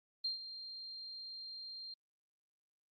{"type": "tone with ADSR envelope", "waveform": "sine", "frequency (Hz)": 4186, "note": "C8", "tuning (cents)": 0, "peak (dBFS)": -33, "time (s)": [0.24, 1.94], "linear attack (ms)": 9, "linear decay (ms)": 130, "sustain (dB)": -12, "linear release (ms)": 5, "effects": ["Opus 32 kbps"]}